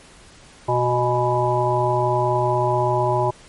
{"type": "harmonic tone with a mistuned harmonic", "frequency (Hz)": 123.47, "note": "B2", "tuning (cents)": 0, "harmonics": [1, 3, 5, 7, 8], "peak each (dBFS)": [-23, -23, -23, -23, -23], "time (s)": [0.68, 3.31], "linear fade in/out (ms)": 10, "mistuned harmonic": 7, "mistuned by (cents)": -43, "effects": ["pink hiss -47 dBFS RMS until 3.48 s", "MP3 48 kbps"]}